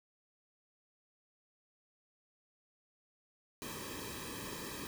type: noise with comb filter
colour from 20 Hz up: pink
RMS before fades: -44 dBFS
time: 3.62-4.87 s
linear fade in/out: 0 ms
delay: 1.4 ms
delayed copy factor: -1
effects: none